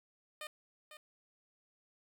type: tone with echo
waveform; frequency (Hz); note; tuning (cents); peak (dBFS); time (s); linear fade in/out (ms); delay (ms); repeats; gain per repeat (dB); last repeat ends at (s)
10% pulse; 609; D#5; -37; -34; 0.41-0.47; 2; 500; 1; -9; 0.97
effects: 12-bit